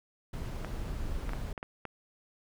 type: noise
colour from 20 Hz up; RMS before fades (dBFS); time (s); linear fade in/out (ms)
brown; -36; 0.33-1.53; 5
type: clicks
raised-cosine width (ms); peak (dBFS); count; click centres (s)
0.5; -23; 6; 0.647 / 1.293 / 1.334 / 1.578 / 1.629 / 1.853
effects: none